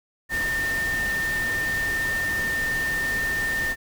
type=tone in noise; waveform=sine; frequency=1809 Hz; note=A6; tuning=48 cents sharp; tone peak=-23 dBFS; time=0.29-3.76 s; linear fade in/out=50 ms; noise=pink; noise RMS=-33 dBFS; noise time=0.29-3.76 s; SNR=+7 dB; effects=none